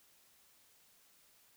silence, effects white hiss -67 dBFS RMS until 1.56 s

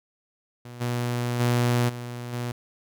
sawtooth tone with level steps, 121.2 Hz, B2, 32 cents flat, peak -35 / -21 / -16 / -29 / -24 dBFS, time 0.65-2.52 s, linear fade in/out 5 ms, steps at 0.8 / 1.39 / 1.88 / 2.32 s, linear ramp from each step 20 ms, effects none

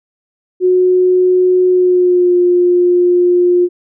sine tone with pitch glide, 365.8 to 355 Hz, F#4 to F4, -20 to +28 cents, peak -7 dBFS, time 0.6-3.69 s, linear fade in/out 50 ms, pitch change -52 cents, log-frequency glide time 1.68-2.36 s, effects none

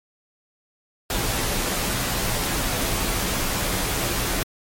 pink noise with comb filter, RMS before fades -24 dBFS, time 1.1-4.43 s, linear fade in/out 2 ms, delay 13 ms, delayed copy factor -0.55, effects MP3 64 kbps

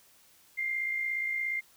sine tone with amplitude modulation, 2100 Hz, C7, 6 cents sharp, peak -27 dBFS, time 0.57-1.61 s, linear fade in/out 20 ms, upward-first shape sine, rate 57.1 Hz, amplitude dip 45%, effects white hiss -61 dBFS RMS until 1.76 s

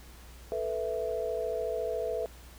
sine chord, A suspended second, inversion none, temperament equal, 440 / 493.9 / 659.3 Hz, A4 / B4 / E5, 0 / 0 / 0 cents, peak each -34 dBFS, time 0.52-2.26 s, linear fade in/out 0 ms, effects added 60 Hz sine -49 dBFS peak until 2.58 s + pink hiss -54 dBFS RMS until 2.58 s

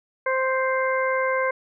harmonic tone, 523.3 Hz, C5, in tune, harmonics 1 / 2 / 3 / 4, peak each -23 / -26 / -28 / -29 dBFS, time 0.26-1.51 s, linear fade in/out 5 ms, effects none

